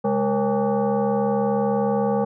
sine tone with frequency modulation, 132.2 Hz, C3, 18 cents sharp, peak -18 dBFS, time 0.04-2.25 s, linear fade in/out 10 ms, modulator 338 Hz, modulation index 2.1, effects none

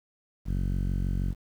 sawtooth tone with low-pass filter, 46.25 Hz, F#1, in tune, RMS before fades -28 dBFS, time 0.45-1.35 s, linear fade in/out 50 ms, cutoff 200 Hz, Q 1.4, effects 9-bit

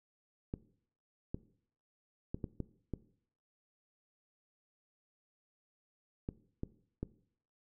clicks, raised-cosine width 3 ms, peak -24 dBFS, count 9, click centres 0.539 / 1.345 / 2.345 / 2.442 / 2.603 / 2.937 / 6.289 / 6.634 / 7.03 s, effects noise-tail reverb RT60 0.6 s tail -18 dB re dry

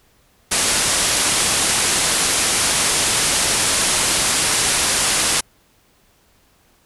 white low-pass noise, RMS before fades -18 dBFS, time 0.51-5.41 s, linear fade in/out 10 ms, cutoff 11000 Hz, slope 96 dB/octave, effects pink hiss -57 dBFS RMS until 6.85 s

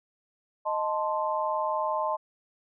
sine chord, A diminished, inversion second, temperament equal, 622.3 / 880 / 1046.5 Hz, Eb5 / A5 / C6, 0 / 0 / 0 cents, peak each -30 dBFS, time 0.65-2.17 s, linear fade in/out 20 ms, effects none

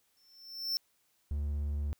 square tone with exponential growth, 5370 Hz, E8, 31 cents sharp, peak -28 dBFS, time 0.17-0.77 s, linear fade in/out 0 ms, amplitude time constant 130 ms
triangle tone with vibrato, 72.9 Hz, D2, 12 cents flat, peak -29 dBFS, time 1.31-1.93 s, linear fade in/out 0 ms, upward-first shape triangle, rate 17 Hz, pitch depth 15 cents each way
effects white hiss -73 dBFS RMS until 1.99 s

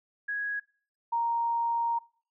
sine tone pair in turn, 1661.2 / 932.3 Hz, G#6 / A#5, 0 / 0 cents, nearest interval minor seventh, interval 1000 cents, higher first, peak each -29 / -25 dBFS, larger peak second, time 0.28-0.6 / 1.12-1.99 s, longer second, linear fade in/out 10 ms, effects noise-tail reverb RT60 0.5 s tail -24 dB re dry

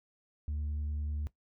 sine tone with vibrato, 74.5 Hz, D2, 25 cents sharp, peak -30 dBFS, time 0.48-1.27 s, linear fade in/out 0 ms, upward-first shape sine, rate 10 Hz, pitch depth 8 cents each way, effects noise-tail reverb RT60 0.1 s tail -19 dB re dry + tanh soft clip ceiling -31 dBFS

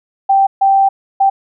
sine tone bursts at uneven times, 782 Hz, G5, 4 cents flat, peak -7 dBFS, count 3, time 0.29-0.47 / 0.61-0.89 / 1.2-1.3 s, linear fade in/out 10 ms, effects none

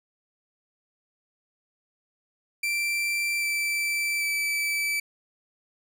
40% pulse tone with pitch steps, 2349 / 2331 / 2314 Hz, D7 / D7 / D7, 0 / -14 / -26 cents, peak -24 dBFS, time 2.63-5 s, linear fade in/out 5 ms, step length 790 ms, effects none

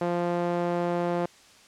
sawtooth tone with band-pass filter, 174 Hz, F3, 6 cents flat, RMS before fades -27 dBFS, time 0.01-1.26 s, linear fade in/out 5 ms, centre 570 Hz, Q 1.1, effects white hiss -54 dBFS RMS until 1.67 s + low-pass 7000 Hz 12 dB/octave

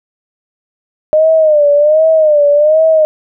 sine tone with vibrato, 609 Hz, D#5, 37 cents flat, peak -5 dBFS, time 1.13-3.05 s, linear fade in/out 0 ms, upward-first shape sine, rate 1.3 Hz, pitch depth 94 cents each way, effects none

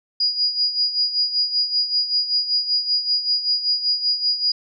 sine tone with tremolo, 4888 Hz, D#8, 32 cents flat, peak -15 dBFS, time 0.2-4.52 s, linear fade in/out 5 ms, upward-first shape sine, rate 5.2 Hz, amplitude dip 70%, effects none

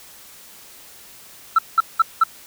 sine tone bursts, 1329 Hz, E6, 14 cents sharp, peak -8 dBFS, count 4, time 1.56-2.238 s, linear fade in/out 5 ms, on 27 ms, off 190 ms, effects tanh soft clip ceiling -7 dBFS + white hiss -44 dBFS RMS until 2.46 s

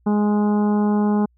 harmonic tone, 208.2 Hz, G#3, 5 cents sharp, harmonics 1 / 2 / 3 / 4 / 5 / 6 / 7, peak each -16 / -25 / -35 / -28 / -34 / -39 / -42 dBFS, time 0.06-1.26 s, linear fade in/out 10 ms, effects added 60 Hz sine -57 dBFS peak until 1.37 s

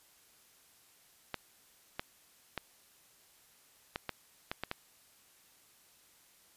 clicks, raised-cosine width 0.3 ms, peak -19 dBFS, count 8, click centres 1.343 / 1.995 / 2.577 / 3.959 / 4.093 / 4.515 / 4.636 / 4.714 s, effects white hiss -64 dBFS RMS until 6.56 s + resampled to 32000 Hz

